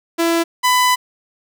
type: tone pair in turn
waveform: sawtooth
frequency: 334.6 / 999.5 Hz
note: E4 / B5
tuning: +26 / +20 cents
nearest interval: octave + perfect fifth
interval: 1894 cents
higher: second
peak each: -10 / -8 dBFS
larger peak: second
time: 0.18-0.44 / 0.63-0.96 s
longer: second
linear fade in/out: 20 ms
effects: none